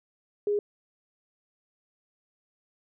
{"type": "tone", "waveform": "sine", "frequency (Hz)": 412.2, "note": "G#4", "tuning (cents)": -13, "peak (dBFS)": -23, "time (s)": [0.47, 0.59], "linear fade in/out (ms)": 2, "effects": []}